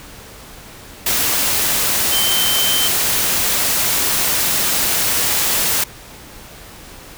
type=tone in noise; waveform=sine; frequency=3100 Hz; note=G7; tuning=20 cents flat; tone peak=-18 dBFS; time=2.12-2.88 s; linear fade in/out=5 ms; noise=white; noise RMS=-17 dBFS; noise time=1.06-5.84 s; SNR=-4 dB; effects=pink hiss -38 dBFS RMS until 7.17 s